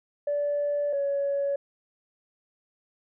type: tone pair in turn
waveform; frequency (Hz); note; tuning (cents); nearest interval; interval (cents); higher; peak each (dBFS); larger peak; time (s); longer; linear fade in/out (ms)
sine; 580 / 561.5; D5 / C#5; -22 / +22; minor second; 56; first; -23; neither; 0.27-0.93 / 0.93-1.56; first; 5
effects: tanh soft clip ceiling -20 dBFS